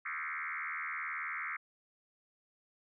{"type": "tone with frequency modulation", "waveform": "sine", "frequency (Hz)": 1714, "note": "A6", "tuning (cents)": -46, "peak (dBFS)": -36, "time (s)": [0.05, 1.57], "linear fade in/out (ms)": 10, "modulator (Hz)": 78.8, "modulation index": 6.6, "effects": []}